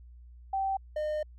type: tone pair in turn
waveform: sine / triangle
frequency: 776 / 608.7 Hz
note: G5 / D#5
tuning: -18 / -38 cents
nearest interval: major third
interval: 420 cents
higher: first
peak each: -27 dBFS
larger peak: neither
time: 0.53-0.77 / 0.96-1.23 s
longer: second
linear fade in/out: 5 ms
effects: added 60 Hz sine -48 dBFS peak until 1.38 s